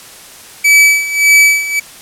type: tone with tremolo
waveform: 45% pulse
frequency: 2296 Hz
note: D7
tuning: 40 cents flat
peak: -3 dBFS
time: 0.64-1.8 s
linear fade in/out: 10 ms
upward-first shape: sine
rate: 1.7 Hz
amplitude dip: 80%
effects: white hiss -35 dBFS RMS until 2.01 s + low-pass 12000 Hz 12 dB/octave